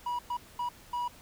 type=tone bursts at uneven times; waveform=triangle; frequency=970 Hz; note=B5; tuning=31 cents flat; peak=-28 dBFS; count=4; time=0.06-0.19 / 0.3-0.37 / 0.59-0.69 / 0.93-1.08 s; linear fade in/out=5 ms; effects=pink hiss -54 dBFS RMS until 1.21 s